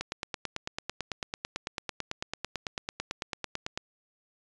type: click train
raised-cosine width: 0.2 ms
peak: -15 dBFS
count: 35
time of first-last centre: 0.01-3.775 s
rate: 9.03 Hz
effects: resampled to 22050 Hz